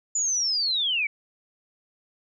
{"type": "linear sweep", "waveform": "sine", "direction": "down", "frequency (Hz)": [7040, 2217], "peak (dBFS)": -22, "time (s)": [0.15, 1.07], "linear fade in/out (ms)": 5, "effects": []}